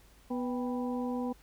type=harmonic tone with a mistuned harmonic; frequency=246.9 Hz; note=B3; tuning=in tune; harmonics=1 / 2 / 3 / 4; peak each=-32 / -38 / -42 / -44 dBFS; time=0.3-1.33 s; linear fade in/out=10 ms; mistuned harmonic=3; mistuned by=+92 cents; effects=added 50 Hz sine -59 dBFS peak until 1.42 s + pink hiss -62 dBFS RMS until 1.42 s